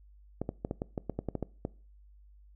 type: clicks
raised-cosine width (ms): 2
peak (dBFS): -19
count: 12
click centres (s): 0.416 / 0.491 / 0.649 / 0.711 / 0.819 / 0.978 / 1.097 / 1.19 / 1.287 / 1.353 / 1.427 / 1.651
effects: noise-tail reverb RT60 0.4 s tail -22 dB re dry + added 50 Hz sine -54 dBFS peak until 2.55 s